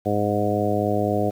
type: harmonic tone with a mistuned harmonic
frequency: 103.83 Hz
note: G#2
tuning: in tune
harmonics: 1 / 2 / 3 / 4 / 5 / 6 / 7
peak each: -27 / -27 / -27 / -27 / -27 / -27 / -27 dBFS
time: 0.05-1.31 s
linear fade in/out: 20 ms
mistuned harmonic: 1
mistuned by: -19 cents
effects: 8-bit